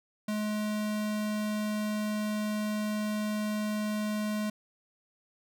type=tone; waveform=square; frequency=211.8 Hz; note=G#3; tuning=34 cents sharp; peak=-30 dBFS; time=0.28-4.5 s; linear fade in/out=5 ms; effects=none